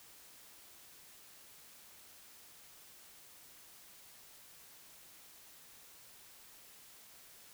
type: silence
effects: white hiss -58 dBFS RMS until 7.53 s